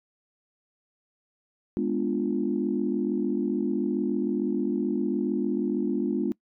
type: chord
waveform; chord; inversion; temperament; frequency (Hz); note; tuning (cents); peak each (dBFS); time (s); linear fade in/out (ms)
sine; G# diminished seventh; none; equal; 207.7 / 246.9 / 293.7 / 349.2; G#3 / B3 / D4 / F4; 0 / 0 / 0 / 0; -29; 1.77-6.32; 0
effects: noise-tail reverb RT60 0.1 s tail -23 dB re dry + tanh soft clip ceiling -13 dBFS